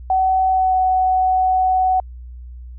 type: tone with pitch glide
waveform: sine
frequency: 755 to 746.8 Hz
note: F#5 to F#5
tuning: +35 to +16 cents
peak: -13 dBFS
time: 0.1-2 s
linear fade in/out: 2 ms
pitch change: -19 cents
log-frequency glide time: 0.5-0.76 s
effects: added 61 Hz sine -32 dBFS peak until 2.78 s